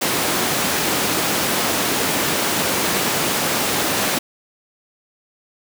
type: high-pass noise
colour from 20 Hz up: pink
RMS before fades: -20 dBFS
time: 0.01-4.19 s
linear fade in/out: 10 ms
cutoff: 200 Hz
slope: 12 dB/octave
effects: none